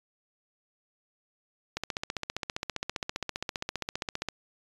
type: click train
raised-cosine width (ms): 0.2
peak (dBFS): -14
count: 39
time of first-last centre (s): 1.77-4.287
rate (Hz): 15.1
effects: resampled to 24000 Hz